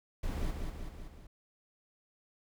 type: noise with echo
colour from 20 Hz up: brown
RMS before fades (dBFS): -35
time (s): 0.23-0.51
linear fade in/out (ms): 5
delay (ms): 190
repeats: 4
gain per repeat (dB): -4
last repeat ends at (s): 1.27
effects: none